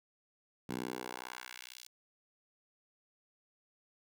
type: tone with high-pass filter sweep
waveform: 10% pulse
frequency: 62.2 Hz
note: B1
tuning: 13 cents sharp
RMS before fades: -44 dBFS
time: 0.69-1.87 s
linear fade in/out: 5 ms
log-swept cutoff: 180 to 4700 Hz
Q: 1.1
effects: none